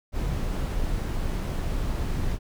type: noise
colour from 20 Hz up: brown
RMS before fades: -27 dBFS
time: 0.12-2.39 s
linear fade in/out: 50 ms
effects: none